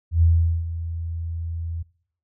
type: tone with ADSR envelope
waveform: sine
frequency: 83.2 Hz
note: E2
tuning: 17 cents sharp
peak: -12 dBFS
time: 0.11-1.83 s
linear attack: 110 ms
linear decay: 420 ms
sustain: -14 dB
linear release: 12 ms
effects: noise-tail reverb RT60 0.6 s tail -23 dB re dry